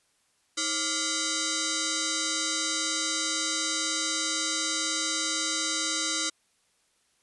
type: tone with frequency modulation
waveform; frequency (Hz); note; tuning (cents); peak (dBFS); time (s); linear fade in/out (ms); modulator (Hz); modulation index
sine; 1178; D6; +5; -26; 0.57-6.3; 10; 859; 8
effects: white hiss -69 dBFS RMS until 7.22 s + resampled to 24000 Hz